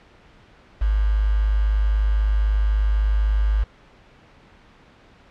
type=tone with quantisation; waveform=sine; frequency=51.91 Hz; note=G#1; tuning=in tune; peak=-16 dBFS; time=0.81-3.64 s; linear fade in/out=10 ms; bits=6; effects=pink hiss -51 dBFS RMS until 5.3 s + low-pass 3000 Hz 12 dB/octave